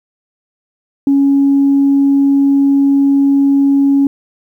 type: tone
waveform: sine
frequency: 277.8 Hz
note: C#4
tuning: 4 cents sharp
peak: -6 dBFS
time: 1.07-4.07 s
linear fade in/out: 2 ms
effects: tanh soft clip ceiling -3 dBFS + 8-bit